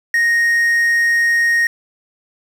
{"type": "tone with quantisation", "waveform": "triangle", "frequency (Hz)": 1864.7, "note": "A#6", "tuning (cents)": 0, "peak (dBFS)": -10, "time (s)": [0.14, 1.67], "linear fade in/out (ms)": 2, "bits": 6, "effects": []}